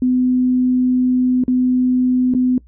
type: tone with dropouts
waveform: sine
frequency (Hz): 252.6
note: B3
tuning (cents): +39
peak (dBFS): -12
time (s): 0.02-2.58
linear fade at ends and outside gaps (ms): 2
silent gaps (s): 1.438-1.48 / 2.339-2.348
effects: noise-tail reverb RT60 0.1 s tail -21 dB re dry + added 60 Hz sine -43 dBFS peak until 2.67 s